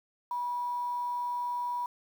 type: tone with quantisation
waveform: sine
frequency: 972 Hz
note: B5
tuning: 28 cents flat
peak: -30 dBFS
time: 0.31-1.86 s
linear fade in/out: 2 ms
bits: 9
effects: none